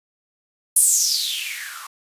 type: noise with band-pass filter sweep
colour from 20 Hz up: violet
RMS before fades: -21 dBFS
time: 0.76-1.87 s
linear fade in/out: 5 ms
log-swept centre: 10000 to 1100 Hz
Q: 6.8
effects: resampled to 32000 Hz